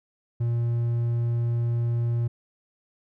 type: tone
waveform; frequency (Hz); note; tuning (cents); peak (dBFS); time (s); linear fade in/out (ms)
triangle; 118; A#2; +22; -20; 0.4-2.28; 10
effects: none